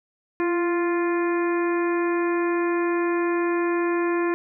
harmonic tone with a mistuned harmonic, 349.2 Hz, F4, in tune, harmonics 1 / 2 / 3 / 4 / 5 / 6 / 7, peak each -21 / -35 / -30 / -37 / -33 / -40 / -38 dBFS, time 0.4-4.34 s, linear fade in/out 0 ms, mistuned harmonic 1, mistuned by -35 cents, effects none

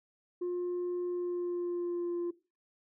sine tone with pitch glide, 355.1 to 347 Hz, F4 to F4, +29 to -11 cents, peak -29 dBFS, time 0.41-2.31 s, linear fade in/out 10 ms, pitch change -40 cents, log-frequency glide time 1.06-2.18 s, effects noise-tail reverb RT60 0.3 s tail -19 dB re dry + tanh soft clip ceiling -30 dBFS

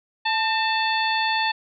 harmonic tone with a mistuned harmonic, 880 Hz, A5, in tune, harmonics 1 / 2 / 3 / 4 / 5, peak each -23 / -26 / -28 / -29 / -30 dBFS, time 0.25-1.52 s, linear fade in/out 10 ms, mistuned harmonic 2, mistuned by +47 cents, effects none

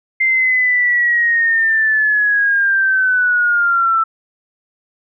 sine linear sweep, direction down, 2093 to 1322 Hz, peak -11 dBFS, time 0.2-4.04 s, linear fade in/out 10 ms, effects none

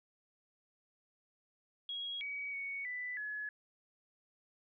sine tone with pitch steps, 3303 / 2266 / 2227 / 1987 / 1699 Hz, G#7 / C#7 / C#7 / B6 / G#6, -10 / +37 / +7 / +10 / +39 cents, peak -38 dBFS, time 1.89-3.49 s, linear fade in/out 2 ms, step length 320 ms, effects none

